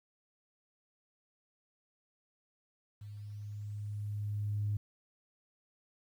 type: tone with level ramp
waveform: sine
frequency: 103.83 Hz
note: G#2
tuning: in tune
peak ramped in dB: -44 to -29 dBFS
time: 3.01-4.77 s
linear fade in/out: 5 ms
effects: tanh soft clip ceiling -25 dBFS + 11-bit